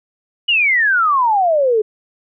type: exponential sweep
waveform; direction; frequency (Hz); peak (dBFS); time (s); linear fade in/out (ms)
sine; down; 2960 to 415.3; -11; 0.48-1.82; 10
effects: none